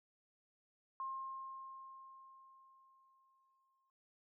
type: tone with exponential decay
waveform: sine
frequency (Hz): 1065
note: C6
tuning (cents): +30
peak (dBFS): -39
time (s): 1-3.9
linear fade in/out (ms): 1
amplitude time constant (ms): 630
effects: none